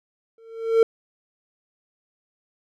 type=tone with exponential growth; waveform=triangle; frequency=453 Hz; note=A#4; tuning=50 cents flat; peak=-8 dBFS; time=0.38-0.83 s; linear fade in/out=2 ms; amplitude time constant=96 ms; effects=none